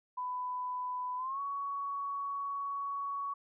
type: tone with pitch glide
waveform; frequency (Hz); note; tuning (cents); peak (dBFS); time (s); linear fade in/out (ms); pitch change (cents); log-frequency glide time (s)
sine; 998 to 1120.2; B5 to C#6; +18 to +18; -34; 0.17-3.34; 10; +200; 1.17-1.4
effects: none